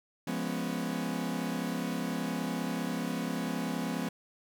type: chord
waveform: 40% pulse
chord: C# dominant seventh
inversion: first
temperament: equal with one note detuned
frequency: 172.81 / 207.7 / 246.9 / 277.2 Hz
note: E#3 / G#3 / B3 / C#4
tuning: -18 / 0 / 0 / 0 cents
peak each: -36 / -37 / -35 / -38 dBFS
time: 0.27-4.09 s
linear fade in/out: 5 ms
effects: none